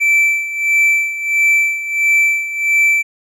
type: tone with tremolo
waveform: triangle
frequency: 2328 Hz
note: D7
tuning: 16 cents flat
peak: -7 dBFS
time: 0-3.03 s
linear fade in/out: 20 ms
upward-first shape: sine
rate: 1.5 Hz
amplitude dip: 75%
effects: none